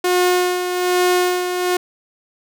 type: tone with tremolo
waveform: sawtooth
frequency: 360.4 Hz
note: F#4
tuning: 45 cents flat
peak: -9 dBFS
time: 0.04-1.77 s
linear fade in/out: 5 ms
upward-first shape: sine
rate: 1.2 Hz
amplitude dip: 55%
effects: none